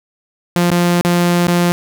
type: tone with dropouts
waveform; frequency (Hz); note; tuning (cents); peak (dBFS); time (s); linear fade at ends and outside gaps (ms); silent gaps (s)
sawtooth; 174.61; F3; 0; -7; 0.56-1.72; 0; 0.704-0.715 / 1.011-1.049 / 1.471-1.481
effects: none